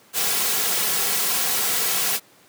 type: noise with comb filter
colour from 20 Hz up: white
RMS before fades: -22 dBFS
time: 0.13-2.2 s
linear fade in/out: 50 ms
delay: 3.3 ms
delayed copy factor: -0.55
effects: pink hiss -53 dBFS RMS until 2.48 s + high-pass 200 Hz 12 dB/octave